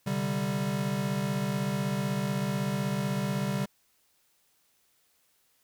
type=chord; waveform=square; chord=C suspended second; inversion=none; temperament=equal; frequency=130.81 / 146.83 / 196 Hz; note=C3 / D3 / G3; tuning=0 / 0 / 0 cents; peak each=-35 / -34 / -31 dBFS; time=0.06-3.66 s; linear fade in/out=10 ms; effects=white hiss -69 dBFS RMS until 5.63 s